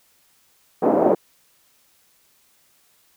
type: band-pass noise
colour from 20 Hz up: white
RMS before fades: -17 dBFS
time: 0.82-1.15 s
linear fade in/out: 10 ms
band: 220 to 670 Hz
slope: 24 dB/octave
effects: white hiss -60 dBFS RMS until 3.16 s